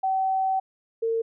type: tone pair in turn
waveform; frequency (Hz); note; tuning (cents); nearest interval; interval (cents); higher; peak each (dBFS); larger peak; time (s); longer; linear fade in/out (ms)
sine; 764 / 454.3; G5 / A#4; -45 / -45; major sixth; 900; first; -21 / -22; first; 0.03-0.6 / 1.02-1.22; first; 10
effects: none